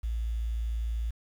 sine tone with quantisation, 56.6 Hz, A1, 50 cents sharp, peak -28 dBFS, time 0.03-1.11 s, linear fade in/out 10 ms, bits 9, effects none

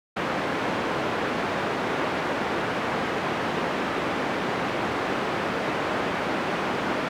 pink band-pass noise, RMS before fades -27 dBFS, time 0.16-7.09 s, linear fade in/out 10 ms, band 230 to 2000 Hz, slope 12 dB/octave, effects none

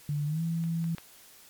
sine tone with pitch glide, 146.83 to 165.77 Hz, D3 to E3, 0 to +10 cents, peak -27 dBFS, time 0.09-0.95 s, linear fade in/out 2 ms, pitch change +210 cents, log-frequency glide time 0.26-0.42 s
clicks, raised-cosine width 0.3 ms, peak -34 / -33 / -24 dBFS, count 3, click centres 0.639 / 0.842 / 0.983 s
effects white hiss -54 dBFS RMS until 1.49 s + MP3 96 kbps

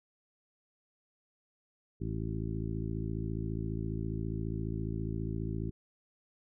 harmonic tone with a mistuned harmonic, 54.7 Hz, A1, 9 cents flat, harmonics 1 / 2 / 3 / 4 / 5 / 6 / 7, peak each -39 / -37 / -39 / -43 / -44 / -43 / -46 dBFS, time 2-5.71 s, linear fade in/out 20 ms, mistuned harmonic 7, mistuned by +20 cents, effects none

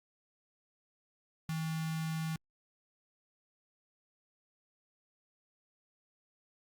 square tone with notch filter, 160.2 Hz, E3, 49 cents flat, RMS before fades -36 dBFS, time 1.49-2.36 s, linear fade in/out 2 ms, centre 480 Hz, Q 0.69, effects Opus 48 kbps

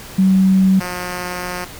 sine / 5% pulse tone pair in turn, 190 / 179.34 Hz, F#3 / F3, +46 / +46 cents, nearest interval minor second, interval 100 cents, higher first, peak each -9 / -12 dBFS, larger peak first, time 0.18-0.8 / 0.8-1.65 s, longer second, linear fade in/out 10 ms, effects pink hiss -35 dBFS RMS until 1.79 s

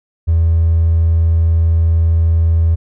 triangle tone with hard clipping, 82.4 Hz, E2, in tune, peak -9 dBFS, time 0.27-2.76 s, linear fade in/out 20 ms, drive 3 dB, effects none

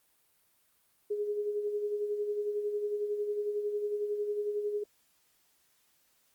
sine tone with tremolo, 415.3 Hz, G#4, in tune, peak -28 dBFS, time 1.1-4.84 s, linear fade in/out 10 ms, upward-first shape sine, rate 11 Hz, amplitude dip 50%, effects white hiss -70 dBFS RMS until 6.34 s + Opus 32 kbps

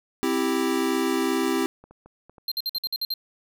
square chord, C major, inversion none, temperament equal, 261.6 / 329.6 / 392 Hz, C4 / E4 / G4, 0 / 0 / 0 cents, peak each -27 dBFS, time 0.23-1.66 s, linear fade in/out 0 ms
clicks, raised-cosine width 1 ms, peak -34 dBFS, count 11, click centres 1.438 / 1.487 / 1.562 / 1.624 / 1.84 / 1.91 / 2.06 / 2.296 / 2.382 / 2.763 / 2.869 s
square tone bursts, 4170 Hz, C8, 7 cents flat, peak -25 dBFS, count 8, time 2.48-3.139 s, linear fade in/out 2 ms, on 36 ms, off 53 ms
effects none

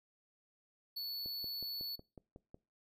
square tone, 4435 Hz, C#8, in tune, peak -39 dBFS, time 0.96-1.96 s, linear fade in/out 10 ms
click train, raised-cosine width 2 ms, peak -38 dBFS, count 8, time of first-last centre 1.26-2.544 s, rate 5.45 Hz
effects noise-tail reverb RT60 0.3 s tail -22 dB re dry

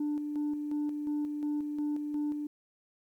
sine tone with tremolo, 295.9 Hz, D4, 13 cents sharp, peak -27 dBFS, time 0-2.47 s, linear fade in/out 5 ms, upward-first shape square, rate 2.8 Hz, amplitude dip 45%, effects tanh soft clip ceiling -27 dBFS + 11-bit

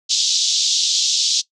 pink band-pass noise, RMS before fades -18 dBFS, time 0.09-1.42 s, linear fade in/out 20 ms, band 3400 to 6800 Hz, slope 48 dB/octave, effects noise-tail reverb RT60 0.1 s tail -19 dB re dry

